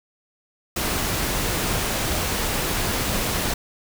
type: noise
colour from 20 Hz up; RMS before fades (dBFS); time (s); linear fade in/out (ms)
pink; -24; 0.76-3.54; 5
effects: none